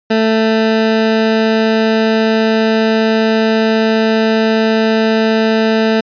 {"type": "tone", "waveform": "20% pulse", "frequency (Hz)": 221.3, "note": "A3", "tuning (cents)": 10, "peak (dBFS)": -5, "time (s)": [0.1, 6.01], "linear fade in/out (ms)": 10, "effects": ["resampled to 11025 Hz"]}